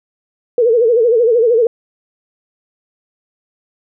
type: tone with vibrato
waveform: sine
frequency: 466.2 Hz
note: A#4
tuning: in tune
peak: -8 dBFS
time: 0.58-1.67 s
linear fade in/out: 2 ms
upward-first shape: sine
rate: 13 Hz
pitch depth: 110 cents each way
effects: none